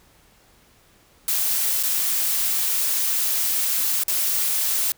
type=noise with dropouts; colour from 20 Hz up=blue; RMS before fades=-22 dBFS; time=1.28-4.92 s; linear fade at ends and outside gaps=1 ms; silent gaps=1.828-1.834 / 4.036-4.081 s; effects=pink hiss -56 dBFS RMS until 4.97 s